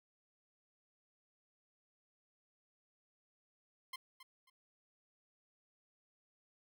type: tone with echo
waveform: 15% pulse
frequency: 1046.5 Hz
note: C6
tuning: in tune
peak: -36 dBFS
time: 3.93-3.96 s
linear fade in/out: 5 ms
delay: 270 ms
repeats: 2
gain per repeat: -12 dB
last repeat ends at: 4.5 s
effects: none